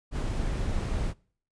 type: noise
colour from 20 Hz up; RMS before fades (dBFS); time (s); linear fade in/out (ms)
brown; -29; 0.11-1.14; 50
effects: noise-tail reverb RT60 0.5 s tail -25 dB re dry + resampled to 22050 Hz